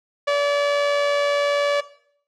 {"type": "tone with amplitude modulation", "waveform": "sawtooth", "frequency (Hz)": 575, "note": "D5", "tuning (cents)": -37, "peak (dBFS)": -12, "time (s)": [0.27, 1.81], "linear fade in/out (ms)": 10, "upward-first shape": "sine", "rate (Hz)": 101, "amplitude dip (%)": 30, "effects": ["noise-tail reverb RT60 0.6 s tail -17 dB re dry", "low-pass 4000 Hz 12 dB/octave"]}